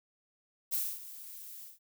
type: noise with ADSR envelope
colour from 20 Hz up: violet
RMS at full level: -31 dBFS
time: 0.71-1.79 s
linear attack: 26 ms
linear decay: 250 ms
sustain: -16 dB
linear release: 160 ms
effects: none